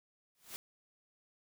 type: noise with exponential growth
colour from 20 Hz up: white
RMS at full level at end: -41 dBFS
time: 0.35-0.56 s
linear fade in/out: 0 ms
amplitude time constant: 45 ms
effects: none